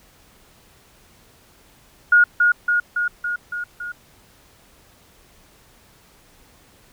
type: tone with echo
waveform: sine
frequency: 1436 Hz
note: F6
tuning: 48 cents sharp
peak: -9 dBFS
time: 2.12-2.24 s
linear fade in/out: 5 ms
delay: 280 ms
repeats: 6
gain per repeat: -3 dB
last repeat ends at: 3.92 s
effects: pink hiss -53 dBFS RMS until 6.92 s